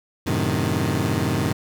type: chord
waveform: 20% pulse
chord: F# diminished seventh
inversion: none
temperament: equal with one note detuned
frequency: 92.5 / 110 / 131.65 / 155.56 Hz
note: F#2 / A2 / C3 / Eb3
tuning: 0 / 0 / +11 / 0 cents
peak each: -21 dBFS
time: 0.26-1.53 s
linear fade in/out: 10 ms
effects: none